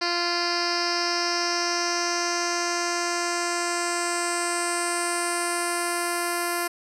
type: tone with low-pass filter sweep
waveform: 10% pulse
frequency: 347 Hz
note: F4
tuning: 11 cents flat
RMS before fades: -26 dBFS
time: 0.01-6.68 s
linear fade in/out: 10 ms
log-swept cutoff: 4600 to 11000 Hz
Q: 4.5
effects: none